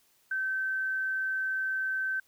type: tone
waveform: sine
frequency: 1543 Hz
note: G6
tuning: 28 cents flat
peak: -28 dBFS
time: 0.31-2.2 s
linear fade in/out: 5 ms
effects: white hiss -67 dBFS RMS until 2.27 s